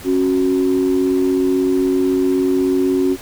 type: tone pair together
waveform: sine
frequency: 273.8 / 370 Hz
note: C#4 / F#4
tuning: -21 / 0 cents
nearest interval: perfect fourth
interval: 521 cents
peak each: -15 dBFS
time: 0.04-3.17 s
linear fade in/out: 50 ms
effects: tanh soft clip ceiling -7 dBFS + pink hiss -36 dBFS RMS until 3.21 s